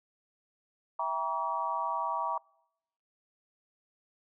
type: chord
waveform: sine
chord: E diminished seventh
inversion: none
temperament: just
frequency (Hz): 659.3 / 791.1 / 949.3 / 1139.2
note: E5 / G5 / Bb5 / Db6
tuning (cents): 0 / +16 / +31 / +47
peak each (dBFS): -38 / -38 / -32 / -34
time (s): 0.99-2.38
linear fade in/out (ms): 5
effects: noise-tail reverb RT60 0.8 s tail -26 dB re dry